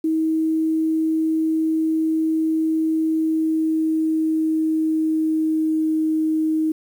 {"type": "tone with pitch glide", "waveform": "sine", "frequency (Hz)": [318.6, 314.6], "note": ["D#4", "D#4"], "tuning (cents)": [41, 19], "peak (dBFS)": -17, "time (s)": [0.04, 6.72], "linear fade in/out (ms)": 5, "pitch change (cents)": -22, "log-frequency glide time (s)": [3.03, 6.05], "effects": ["8-bit"]}